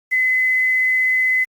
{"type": "tone with quantisation", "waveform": "sine", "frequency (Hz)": 2029, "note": "B6", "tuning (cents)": 46, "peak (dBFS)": -14, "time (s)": [0.11, 1.45], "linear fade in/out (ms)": 20, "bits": 7, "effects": ["Opus 48 kbps"]}